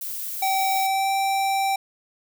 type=noise; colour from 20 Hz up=violet; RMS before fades=-31 dBFS; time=0.01-0.87 s; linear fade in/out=5 ms
type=tone with pitch glide; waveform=square; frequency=770 to 780.3 Hz; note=G5 to G5; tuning=-31 to -8 cents; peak=-21 dBFS; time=0.42-1.76 s; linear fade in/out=5 ms; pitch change=+23 cents; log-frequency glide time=0.81-1.11 s
effects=none